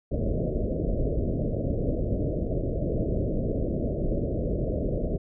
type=low-pass noise; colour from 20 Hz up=pink; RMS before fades=-27 dBFS; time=0.11-5.18 s; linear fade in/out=10 ms; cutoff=640 Hz; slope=96 dB/octave; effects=none